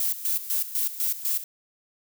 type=noise with tremolo; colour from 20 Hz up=violet; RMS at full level=-25 dBFS; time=0-1.44 s; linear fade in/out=2 ms; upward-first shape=square; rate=4 Hz; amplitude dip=75%; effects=none